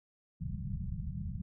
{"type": "low-pass noise", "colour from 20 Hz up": "white", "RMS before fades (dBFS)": -38, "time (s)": [0.4, 1.42], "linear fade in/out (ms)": 10, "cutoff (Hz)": 200, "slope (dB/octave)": 96, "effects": []}